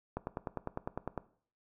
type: click train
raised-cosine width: 1 ms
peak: -21 dBFS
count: 11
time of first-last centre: 0.17-1.177 s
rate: 9.93 Hz
effects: noise-tail reverb RT60 0.5 s tail -18 dB re dry